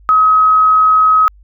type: tone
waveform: sine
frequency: 1272 Hz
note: D#6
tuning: 38 cents sharp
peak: -6 dBFS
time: 0.09-1.28 s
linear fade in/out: 0 ms
effects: added 50 Hz sine -40 dBFS peak until 1.43 s